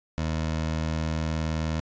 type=tone; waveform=20% pulse; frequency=79.4 Hz; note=D#2; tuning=36 cents sharp; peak=-21 dBFS; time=0.18-1.8 s; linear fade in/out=0 ms; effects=resampled to 16000 Hz